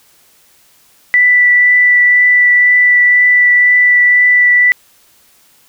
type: tone with vibrato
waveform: sine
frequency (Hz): 1973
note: B6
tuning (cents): -2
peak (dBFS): -5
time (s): 1.14-4.72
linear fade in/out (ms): 0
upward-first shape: triangle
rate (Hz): 2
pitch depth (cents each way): 9
effects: white hiss -49 dBFS RMS until 5.68 s